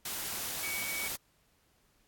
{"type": "tone in noise", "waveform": "sine", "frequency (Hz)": 2255, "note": "C#7", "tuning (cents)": 29, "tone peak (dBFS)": -36, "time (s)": [0.63, 1.08], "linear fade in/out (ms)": 5, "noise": "white", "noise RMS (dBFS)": -37, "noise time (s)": [0.05, 1.16], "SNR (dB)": -2, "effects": ["pink hiss -70 dBFS RMS until 2.07 s", "AAC 64 kbps"]}